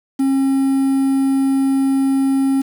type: tone with quantisation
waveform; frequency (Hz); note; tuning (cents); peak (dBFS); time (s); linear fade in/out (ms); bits
triangle; 270; C#4; -45; -11; 0.19-2.62; 10; 6
effects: none